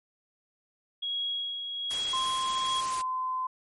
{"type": "tone with tremolo", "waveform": "sine", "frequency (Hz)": 3311, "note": "G#7", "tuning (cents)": -6, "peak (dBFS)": -28, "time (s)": [1.02, 2.81], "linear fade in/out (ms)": 10, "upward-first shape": "sine", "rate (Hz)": 1.2, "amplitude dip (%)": 45}
{"type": "noise", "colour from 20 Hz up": "white", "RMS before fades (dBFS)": -37, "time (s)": [1.9, 3.02], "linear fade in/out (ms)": 10}
{"type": "tone with pitch glide", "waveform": "sine", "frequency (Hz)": [1046.5, 1027.3], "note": ["C6", "C6"], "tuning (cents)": [0, -32], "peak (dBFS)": -28, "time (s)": [2.13, 3.47], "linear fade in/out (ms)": 5, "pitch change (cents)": -32, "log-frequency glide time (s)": [2.85, 3.03]}
{"effects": ["MP3 48 kbps"]}